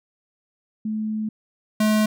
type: tone pair in turn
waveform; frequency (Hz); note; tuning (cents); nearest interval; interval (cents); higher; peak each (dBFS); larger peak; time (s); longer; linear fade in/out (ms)
sine / square; 216.2 / 214.5; A3 / A3; -30 / -44; unison; 14; first; -23 / -17; second; 0.85-1.29 / 1.8-2.06; first; 5
effects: none